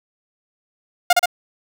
sawtooth tone with echo, 710 Hz, F5, 28 cents sharp, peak -5 dBFS, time 1.1-1.13 s, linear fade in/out 5 ms, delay 64 ms, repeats 2, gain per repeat -2 dB, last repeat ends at 1.258 s, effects none

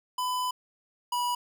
square tone pair in turn, 1002 / 975.7 Hz, B5 / B5, +25 / -21 cents, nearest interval unison, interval 46 cents, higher first, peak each -28 / -27 dBFS, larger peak second, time 0.18-0.51 / 1.12-1.35 s, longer first, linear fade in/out 5 ms, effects none

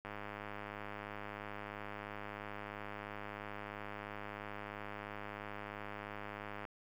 click train, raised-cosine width 0.5 ms, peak -29 dBFS, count 681, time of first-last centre 0.05-6.652 s, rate 103 Hz, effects 10-bit

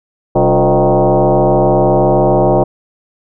sine tone with frequency modulation, 127.3 Hz, C3, 47 cents flat, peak -7 dBFS, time 0.35-2.64 s, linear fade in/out 10 ms, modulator 161 Hz, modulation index 4.4, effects none

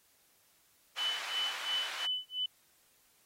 white band-pass noise, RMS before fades -42 dBFS, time 0.96-2.07 s, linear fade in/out 20 ms, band 930 to 3000 Hz, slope 12 dB/octave
sine tone with tremolo, 3003 Hz, F#7, 25 cents sharp, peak -30 dBFS, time 0.98-2.46 s, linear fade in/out 5 ms, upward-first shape sine, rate 2.9 Hz, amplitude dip 100%
effects white hiss -68 dBFS RMS until 3.25 s + AAC 48 kbps

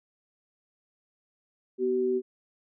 sine tone pair together, 247 / 380 Hz, B3 / F#4, 0 / +46 cents, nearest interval perfect fifth, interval 746 cents, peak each -32 / -24 dBFS, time 1.78-2.22 s, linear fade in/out 50 ms, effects none

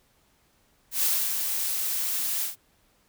blue noise with ADSR envelope, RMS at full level -23 dBFS, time 0.91-2.56 s, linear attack 120 ms, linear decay 260 ms, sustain -5 dB, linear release 130 ms, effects pink hiss -65 dBFS RMS until 3.08 s

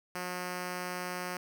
5% pulse tone, 180 Hz, F#3, 47 cents flat, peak -24 dBFS, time 0.15-1.37 s, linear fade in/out 2 ms, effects none

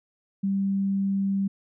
sine tone, 196 Hz, G3, in tune, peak -22 dBFS, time 0.43-1.48 s, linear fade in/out 10 ms, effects none

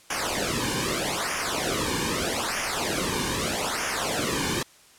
pink noise with flanger, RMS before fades -27 dBFS, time 0.1-4.63 s, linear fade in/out 5 ms, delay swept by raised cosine 0.24 to 1.54 ms, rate 0.8 Hz, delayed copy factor -0.85, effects white hiss -54 dBFS RMS until 4.98 s + low-pass 10000 Hz 12 dB/octave

